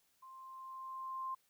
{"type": "tone with level ramp", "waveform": "sine", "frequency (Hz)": 1051, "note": "C6", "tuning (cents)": 7, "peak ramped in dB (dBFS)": [-52, -37], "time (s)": [0.22, 1.35], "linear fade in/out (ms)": 10, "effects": ["white hiss -75 dBFS RMS until 1.49 s"]}